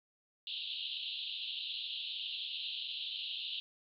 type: band-pass noise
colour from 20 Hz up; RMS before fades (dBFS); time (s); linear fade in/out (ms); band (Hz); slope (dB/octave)
pink; -41; 0.47-3.6; 0; 2800 to 4100; 96
effects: none